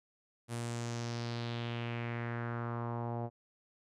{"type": "tone with low-pass filter sweep", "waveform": "sawtooth", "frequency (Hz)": 118, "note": "A#2", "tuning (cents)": 22, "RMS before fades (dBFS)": -38, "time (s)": [0.48, 3.3], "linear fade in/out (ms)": 50, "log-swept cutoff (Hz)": [10000, 710], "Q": 2.7, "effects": []}